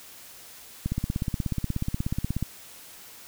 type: click train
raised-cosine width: 5 ms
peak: -14 dBFS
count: 27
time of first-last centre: 0.86-2.426 s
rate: 16.6 Hz
effects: white hiss -47 dBFS RMS until 3.27 s